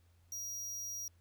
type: tone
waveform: 45% pulse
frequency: 5740 Hz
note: F8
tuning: 47 cents sharp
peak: -40 dBFS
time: 0.32-1.08 s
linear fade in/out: 2 ms
effects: added 86 Hz sine -64 dBFS peak until 1.2 s + pink hiss -75 dBFS RMS until 1.2 s